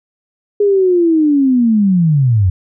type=linear sweep; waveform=sine; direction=down; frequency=415.3 to 86.8 Hz; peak=-8 dBFS; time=0.6-2.5 s; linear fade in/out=5 ms; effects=none